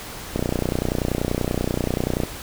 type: click train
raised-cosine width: 2 ms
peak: -8 dBFS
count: 58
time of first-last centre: 0.36-2.235 s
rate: 30.4 Hz
effects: pink hiss -35 dBFS RMS until 2.42 s